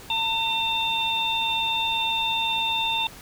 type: harmonic tone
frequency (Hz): 902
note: A5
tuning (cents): +43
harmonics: 1 / 3 / 4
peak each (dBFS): -27 / -28 / -25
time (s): 0.1-3.07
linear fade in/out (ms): 2
effects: pink hiss -44 dBFS RMS until 3.21 s